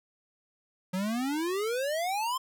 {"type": "exponential sweep", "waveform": "square", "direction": "up", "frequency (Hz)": [179.6, 1064], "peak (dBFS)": -29, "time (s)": [0.93, 2.38], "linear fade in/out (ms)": 10, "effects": []}